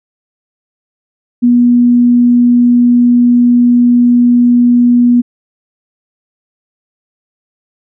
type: tone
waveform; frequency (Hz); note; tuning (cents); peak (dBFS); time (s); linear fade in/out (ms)
sine; 242.3; B3; -33; -4; 1.42-5.22; 20
effects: none